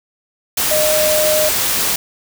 sine tone in noise, 614 Hz, D#5, 23 cents flat, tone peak -14 dBFS, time 0.71-1.49 s, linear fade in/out 5 ms, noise white, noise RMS -17 dBFS, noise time 0.57-1.96 s, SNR 0 dB, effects none

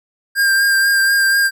square tone with vibrato, 1598 Hz, G6, 33 cents sharp, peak -12 dBFS, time 0.35-1.51 s, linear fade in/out 50 ms, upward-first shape sine, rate 4.1 Hz, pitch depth 20 cents each way, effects none

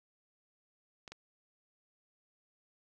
clicks, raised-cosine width 0.2 ms, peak -29 dBFS, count 2, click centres 1.078 / 1.12 s, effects none

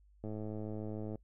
click train, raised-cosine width 2 ms, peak -29 dBFS, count 99, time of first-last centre 0.24-1.156 s, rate 107 Hz, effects noise-tail reverb RT60 0.1 s tail -24 dB re dry + added 50 Hz sine -61 dBFS peak until 1.23 s

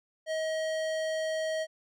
sine tone with hard clipping, 634 Hz, D#5, 32 cents sharp, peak -31 dBFS, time 0.26-1.67 s, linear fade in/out 50 ms, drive 17 dB, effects none

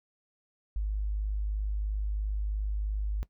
sine tone, 51.5 Hz, G#1, 14 cents flat, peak -28 dBFS, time 0.76-3.23 s, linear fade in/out 0 ms, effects noise-tail reverb RT60 0.1 s tail -18 dB re dry

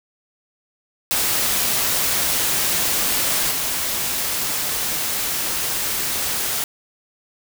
white noise with level steps, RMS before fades -20 / -23 dBFS, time 1.11-6.64 s, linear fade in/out 0 ms, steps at 3.51 s, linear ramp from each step 2 ms, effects none

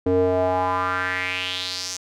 square tone with band-pass filter sweep, 91.8 Hz, F#2, 13 cents flat, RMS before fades -23 dBFS, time 0.06-1.97 s, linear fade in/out 5 ms, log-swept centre 380 to 6300 Hz, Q 3.9, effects none

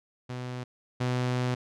sawtooth tone pair in turn, 125.1 / 125.1 Hz, B2 / B2, +23 / +23 cents, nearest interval unison, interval 0 cents, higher neither, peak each -30 / -22 dBFS, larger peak second, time 0.29-0.64 / 1-1.55 s, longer second, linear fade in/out 10 ms, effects low-pass 6000 Hz 12 dB/octave

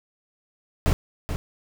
brown noise with echo, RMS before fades -19 dBFS, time 0.86-0.93 s, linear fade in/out 0 ms, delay 430 ms, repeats 1, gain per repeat -8 dB, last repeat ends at 1.36 s, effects none

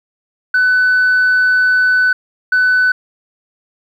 sine tone bursts at uneven times, 1500 Hz, F#6, 23 cents sharp, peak -7 dBFS, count 2, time 0.54-2.13 / 2.52-2.92 s, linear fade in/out 5 ms, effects tanh soft clip ceiling -7 dBFS + 8-bit

